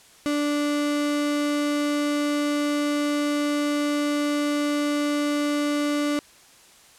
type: tone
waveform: 35% pulse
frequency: 292.5 Hz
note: D4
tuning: 7 cents flat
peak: -20 dBFS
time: 0.26-6.19 s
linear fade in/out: 0 ms
effects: white hiss -52 dBFS RMS until 6.98 s + low-pass 10000 Hz 12 dB/octave